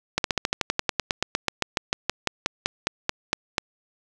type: slowing click train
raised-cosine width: 0.2 ms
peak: -4 dBFS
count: 26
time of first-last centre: 0.18-3.582 s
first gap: 62 ms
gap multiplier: 1.06
effects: none